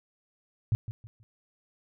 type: tone with echo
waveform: sine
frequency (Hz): 110.9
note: A2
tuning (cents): +14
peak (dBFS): -21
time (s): 0.72-0.75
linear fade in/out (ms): 0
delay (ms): 160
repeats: 3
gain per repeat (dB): -11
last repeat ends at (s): 1.23
effects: none